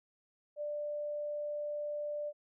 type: tone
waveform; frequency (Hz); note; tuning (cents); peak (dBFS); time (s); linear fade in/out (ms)
sine; 591; D5; +11; -35; 0.56-2.33; 50
effects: none